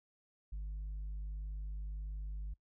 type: tone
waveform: sine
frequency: 50.8 Hz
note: G#1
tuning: 38 cents flat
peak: -36 dBFS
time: 0.52-2.54 s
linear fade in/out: 10 ms
effects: noise-tail reverb RT60 0.1 s tail -25 dB re dry + tanh soft clip ceiling -38 dBFS